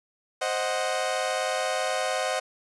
sawtooth chord, C diminished, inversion none, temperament equal, 523.3 / 622.3 / 740 Hz, C5 / Eb5 / Gb5, 0 / 0 / 0 cents, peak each -26 dBFS, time 0.41-2.4 s, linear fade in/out 10 ms, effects resampled to 24000 Hz + 9-bit

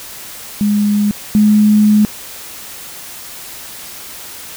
sine tone pair in turn, 206.9 / 210.9 Hz, G#3 / G#3, -6 / +27 cents, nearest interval unison, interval 33 cents, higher second, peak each -10 / -6 dBFS, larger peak second, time 0.61-1.11 / 1.35-2.05 s, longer second, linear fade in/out 0 ms, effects white hiss -31 dBFS RMS until 4.56 s

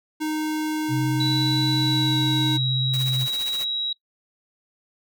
square tone, 309.3 Hz, D#4, 10 cents flat, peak -24 dBFS, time 0.2-2.58 s, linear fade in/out 20 ms
sine tone with vibrato, 130 Hz, C3, 11 cents flat, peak -22 dBFS, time 0.88-3.28 s, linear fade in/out 50 ms, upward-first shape square, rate 17 Hz, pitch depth 20 cents each way
sine tone with pitch glide, 3951 to 3859 Hz, B7 to B7, 0 to -41 cents, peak -23 dBFS, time 1.2-3.93 s, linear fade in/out 5 ms, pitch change -41 cents, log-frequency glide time 1.71-2.55 s
white noise with tremolo, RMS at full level -33 dBFS, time 2.93-3.65 s, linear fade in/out 10 ms, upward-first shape triangle, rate 15 Hz, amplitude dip 75%
effects noise-tail reverb RT60 0.1 s tail -20 dB re dry

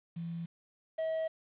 sine / triangle tone pair in turn, 168.2 / 642 Hz, E3 / E5, +35 / -46 cents, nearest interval octave + major seventh, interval 2319 cents, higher second, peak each -36 / -29 dBFS, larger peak second, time 0.16-0.46 / 0.98-1.28 s, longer neither, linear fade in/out 10 ms, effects resampled to 8000 Hz + 10-bit

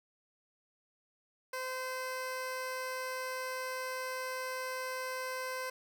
15% pulse tone, 515 Hz, C5, 28 cents flat, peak -30 dBFS, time 1.53-5.7 s, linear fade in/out 5 ms, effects none

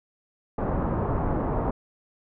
pink low-pass noise, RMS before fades -26 dBFS, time 0.58-1.71 s, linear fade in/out 5 ms, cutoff 1100 Hz, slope 24 dB/octave, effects none

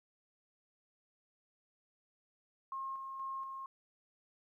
sine tone with tremolo, 1073 Hz, C6, 43 cents sharp, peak -38 dBFS, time 2.72-3.66 s, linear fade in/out 2 ms, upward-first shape square, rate 2.1 Hz, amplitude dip 35%, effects 13-bit

